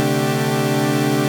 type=tone cluster; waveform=30% pulse; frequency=130.4 / 147.1 / 221.5 / 295 / 389.3 Hz; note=C3 / D3 / A3 / D4 / G4; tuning=-5 / +3 / +12 / +8 / -12 cents; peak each=-20 dBFS; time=0-1.28 s; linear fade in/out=0 ms; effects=7-bit